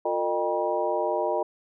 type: tone cluster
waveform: sine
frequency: 354.4 / 452.6 / 610 / 793 / 961 Hz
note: F4 / A4 / D#5 / G5 / B5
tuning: +25 / +49 / -34 / +20 / -48 cents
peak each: -31 / -30 / -27 / -31 / -31 dBFS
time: 0.05-1.43 s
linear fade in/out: 5 ms
effects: none